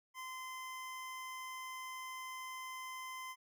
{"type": "tone", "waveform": "25% pulse", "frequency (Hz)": 1033, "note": "C6", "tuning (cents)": -22, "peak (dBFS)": -40, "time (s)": [0.14, 3.36], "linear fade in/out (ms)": 50, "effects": []}